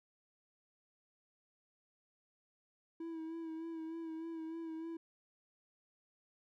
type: tone with vibrato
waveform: triangle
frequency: 325.8 Hz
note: E4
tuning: 20 cents flat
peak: -39 dBFS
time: 3-4.97 s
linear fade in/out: 5 ms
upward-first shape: sine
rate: 3.3 Hz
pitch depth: 34 cents each way
effects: none